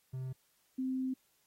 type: tone pair in turn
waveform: triangle / sine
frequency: 130 / 260 Hz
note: C3 / C4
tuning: -11 / -11 cents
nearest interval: octave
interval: 1200 cents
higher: second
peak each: -35 / -32 dBFS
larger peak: second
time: 0.13-0.33 / 0.78-1.14 s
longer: second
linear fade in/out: 10 ms
effects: white hiss -73 dBFS RMS until 1.46 s + AAC 48 kbps